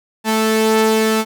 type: tone pair together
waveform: sawtooth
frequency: 220 / 439.1 Hz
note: A3 / A4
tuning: 0 / -4 cents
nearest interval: octave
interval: 1196 cents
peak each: -12 dBFS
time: 0.24-1.25 s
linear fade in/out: 50 ms
effects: none